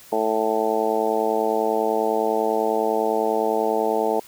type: harmonic tone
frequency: 110 Hz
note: A2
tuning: in tune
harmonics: 2 / 3 / 4 / 5 / 6 / 7 / 8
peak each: -32 / -29 / -23 / -28 / -26 / -27 / -27 dBFS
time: 0.12-4.2 s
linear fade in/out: 5 ms
effects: white hiss -47 dBFS RMS until 4.27 s